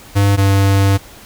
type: tone pair in turn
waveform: square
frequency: 100 / 98.28 Hz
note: G2 / G2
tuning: +35 / +5 cents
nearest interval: unison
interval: 30 cents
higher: first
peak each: -10 dBFS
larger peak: neither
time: 0.15-0.37 / 0.37-0.98 s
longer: second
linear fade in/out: 20 ms
effects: pink hiss -39 dBFS RMS until 1.25 s